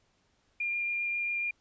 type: tone with vibrato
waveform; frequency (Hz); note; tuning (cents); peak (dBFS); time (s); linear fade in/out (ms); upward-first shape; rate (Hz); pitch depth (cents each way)
sine; 2403; D7; +39; -29; 0.6-1.51; 5; triangle; 7.4; 9
effects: pink hiss -71 dBFS RMS until 1.6 s + resampled to 16000 Hz